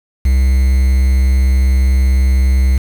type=tone with quantisation; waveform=triangle; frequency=65.41 Hz; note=C2; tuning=in tune; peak=-6 dBFS; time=0.25-2.78 s; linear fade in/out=5 ms; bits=5; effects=none